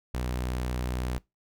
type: tone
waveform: sawtooth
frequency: 62 Hz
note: B1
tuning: 7 cents sharp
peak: -25 dBFS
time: 0.14-1.18 s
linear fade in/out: 0 ms
effects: noise-tail reverb RT60 0.2 s tail -22 dB re dry